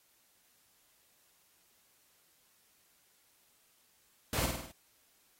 pink noise with echo, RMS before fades -34 dBFS, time 4.33-4.46 s, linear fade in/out 2 ms, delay 51 ms, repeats 5, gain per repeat -4 dB, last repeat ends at 4.715 s, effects white hiss -69 dBFS RMS until 5.39 s + AAC 48 kbps

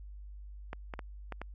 clicks, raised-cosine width 0.5 ms, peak -24 dBFS, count 5, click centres 0.731 / 0.938 / 0.992 / 1.323 / 1.416 s, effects added 50 Hz sine -44 dBFS peak until 1.54 s

